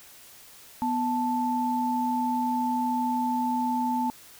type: tone pair together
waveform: sine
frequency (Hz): 246.9 / 879.3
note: B3 / A5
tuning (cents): 0 / -1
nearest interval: octave + minor seventh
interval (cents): 2199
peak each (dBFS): -27 / -26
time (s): 0.82-4.1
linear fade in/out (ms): 0
effects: white hiss -50 dBFS RMS until 4.39 s

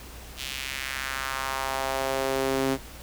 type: tone with high-pass filter sweep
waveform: sawtooth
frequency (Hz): 134.1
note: C3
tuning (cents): +43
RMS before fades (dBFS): -29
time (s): 0.36-2.78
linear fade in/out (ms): 50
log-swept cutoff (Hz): 3200 to 280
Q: 1.8
effects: added 60 Hz sine -44 dBFS peak until 3.02 s + pink hiss -45 dBFS RMS until 3.02 s

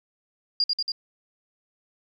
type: tone with echo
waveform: sine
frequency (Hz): 4817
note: D8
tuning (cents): +43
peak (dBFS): -19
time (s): 0.6-0.64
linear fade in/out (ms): 2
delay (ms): 93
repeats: 3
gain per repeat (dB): -2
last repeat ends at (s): 0.919
effects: 10-bit

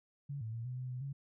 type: tone with pitch steps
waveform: sine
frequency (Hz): 141.4 / 111.1 / 115.3 / 125.9 / 127.4 / 125.6 / 138.4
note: C#3 / A2 / A#2 / B2 / C3 / B2 / C#3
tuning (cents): +35 / +17 / -19 / +34 / -46 / +30 / -2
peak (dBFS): -38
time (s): 0.29-1.13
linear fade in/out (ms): 10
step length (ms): 120
effects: none

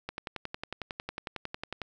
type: click train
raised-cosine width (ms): 0.3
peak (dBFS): -19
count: 20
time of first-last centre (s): 0.09-1.817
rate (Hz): 11
effects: none

